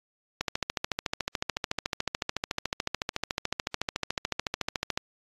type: click train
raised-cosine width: 0.2 ms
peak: -10 dBFS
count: 64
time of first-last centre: 0.41-4.975 s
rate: 13.8 Hz
effects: AAC 32 kbps